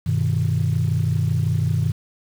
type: chord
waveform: sine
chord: G augmented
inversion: none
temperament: equal with one note detuned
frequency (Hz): 98 / 123.47 / 156.19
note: G2 / B2 / D#3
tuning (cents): 0 / 0 / +7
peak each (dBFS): -21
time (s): 0.06-1.92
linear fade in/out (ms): 10
effects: tanh soft clip ceiling -11 dBFS + 7-bit